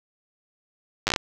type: slowing click train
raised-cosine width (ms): 0.2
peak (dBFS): -5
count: 7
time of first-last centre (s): 1.07-1.162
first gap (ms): 9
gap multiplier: 1.21
effects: none